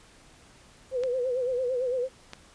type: tone with vibrato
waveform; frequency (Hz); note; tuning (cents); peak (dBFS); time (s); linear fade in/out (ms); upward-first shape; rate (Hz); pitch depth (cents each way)
sine; 504; B4; +35; -25; 0.91-2.09; 50; sine; 8.9; 79
type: clicks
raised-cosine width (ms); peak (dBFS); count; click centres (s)
0.2; -21; 2; 1.036 / 2.334
effects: pink hiss -55 dBFS RMS until 2.54 s + resampled to 22050 Hz